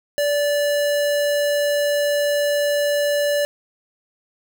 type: tone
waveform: square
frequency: 581 Hz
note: D5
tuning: 19 cents flat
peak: -18 dBFS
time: 0.18-3.45 s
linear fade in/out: 0 ms
effects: 9-bit

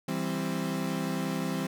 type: chord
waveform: 35% pulse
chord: C major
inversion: first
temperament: equal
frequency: 164.81 / 196 / 261.6 Hz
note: E3 / G3 / C4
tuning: 0 / 0 / 0 cents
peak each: -32 dBFS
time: 0.08-1.67 s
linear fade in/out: 5 ms
effects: none

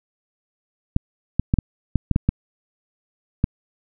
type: clicks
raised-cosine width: 5 ms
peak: -4 dBFS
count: 9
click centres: 0.964 / 1.396 / 1.539 / 1.587 / 1.957 / 2.113 / 2.161 / 2.29 / 3.441 s
effects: none

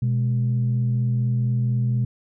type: tone pair together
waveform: sine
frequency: 123.5 / 207.7 Hz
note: B2 / G#3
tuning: 0 / 0 cents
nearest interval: major sixth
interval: 900 cents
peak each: -18 / -28 dBFS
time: 0.02-2.05 s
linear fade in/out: 5 ms
effects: tanh soft clip ceiling -13 dBFS

